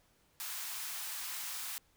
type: high-pass noise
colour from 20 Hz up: white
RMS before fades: -41 dBFS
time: 0.4-1.78 s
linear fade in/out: 0 ms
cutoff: 820 Hz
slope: 24 dB/octave
effects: pink hiss -70 dBFS RMS until 1.96 s